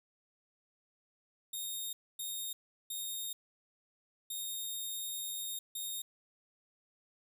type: tone bursts at uneven times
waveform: 10% pulse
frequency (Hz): 3699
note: A#7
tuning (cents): -14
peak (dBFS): -30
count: 5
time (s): 1.53-1.93 / 2.19-2.53 / 2.9-3.33 / 4.3-5.59 / 5.75-6.02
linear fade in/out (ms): 5
effects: 11-bit